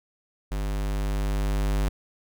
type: tone with level ramp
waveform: square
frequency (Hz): 50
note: G1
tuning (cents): +35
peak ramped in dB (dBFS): -27 to -22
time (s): 0.51-1.89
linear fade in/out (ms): 10
effects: none